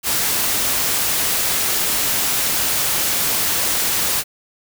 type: noise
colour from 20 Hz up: white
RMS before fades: -19 dBFS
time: 0.03-4.24 s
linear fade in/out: 50 ms
effects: none